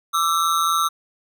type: ring-modulated tone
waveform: square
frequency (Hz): 1251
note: D#6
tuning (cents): +9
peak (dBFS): -15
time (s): 0.13-0.89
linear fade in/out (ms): 20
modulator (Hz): 81.8
effects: none